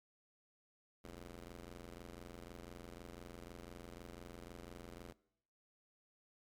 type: ring-modulated tone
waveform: 10% pulse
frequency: 86 Hz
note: F2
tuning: 26 cents flat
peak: -39 dBFS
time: 1.04-5.13 s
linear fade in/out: 5 ms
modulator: 141 Hz
effects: noise-tail reverb RT60 0.8 s tail -22 dB re dry + MP3 96 kbps